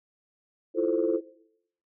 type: chord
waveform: sine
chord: F major seventh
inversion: third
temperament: equal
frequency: 329.6 / 349.2 / 440 / 523.3 Hz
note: E4 / F4 / A4 / C5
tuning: 0 / 0 / 0 / 0 cents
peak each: -28 / -27 / -27 / -29 dBFS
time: 0.74-1.21 s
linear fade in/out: 50 ms
effects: noise-tail reverb RT60 0.7 s tail -18 dB re dry + tanh soft clip ceiling -14 dBFS